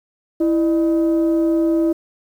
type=tone pair together; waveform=sine; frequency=329.6 / 605.9 Hz; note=E4 / D#5; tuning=0 / -46 cents; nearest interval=major seventh; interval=1054 cents; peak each=-13 / -22 dBFS; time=0.4-1.93 s; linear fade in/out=10 ms; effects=tanh soft clip ceiling -10 dBFS + 8-bit